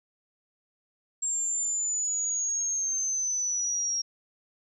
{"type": "linear sweep", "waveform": "sine", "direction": "down", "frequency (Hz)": [7459, 5588], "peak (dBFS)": -26, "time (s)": [1.22, 4.02], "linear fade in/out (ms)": 10, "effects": []}